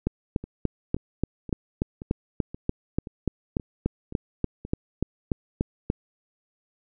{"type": "two click trains", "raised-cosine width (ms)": 3, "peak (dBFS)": [-10, -23], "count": [21, 9], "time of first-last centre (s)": [[0.07, 5.901], [0.44, 4.651]], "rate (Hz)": [3.43, 1.9], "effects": []}